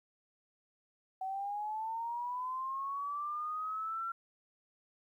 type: linear sweep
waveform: sine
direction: up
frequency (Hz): 752 to 1364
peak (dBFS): -35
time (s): 1.21-4.12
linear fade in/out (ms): 5
effects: 12-bit